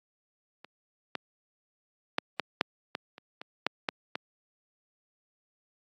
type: clicks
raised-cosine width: 0.3 ms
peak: -29 / -15 / -9 / -11 / -6 / -15 / -29 / -24 / -8 / -11 / -16 dBFS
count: 11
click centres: 0.646 / 1.153 / 2.184 / 2.397 / 2.611 / 2.951 / 3.181 / 3.415 / 3.666 / 3.888 / 4.155 s
effects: high-pass 200 Hz 12 dB/octave + AAC 48 kbps